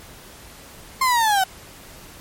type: linear sweep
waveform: 35% pulse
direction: down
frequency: 1065 to 740 Hz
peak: -14 dBFS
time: 1.01-1.44 s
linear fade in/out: 5 ms
effects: pink hiss -43 dBFS RMS until 2.2 s + MP3 64 kbps